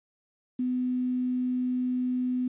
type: tone with quantisation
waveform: sine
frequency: 251.4 Hz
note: B3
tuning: 31 cents sharp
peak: -25 dBFS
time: 0.59-2.48 s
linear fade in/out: 5 ms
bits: 9
effects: resampled to 8000 Hz